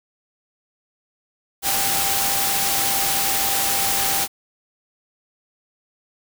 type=tone in noise; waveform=sine; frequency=788 Hz; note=G5; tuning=9 cents sharp; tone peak=-28 dBFS; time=1.62-4.28 s; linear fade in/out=50 ms; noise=white; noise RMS=-21 dBFS; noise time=1.62-4.28 s; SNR=-10 dB; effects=none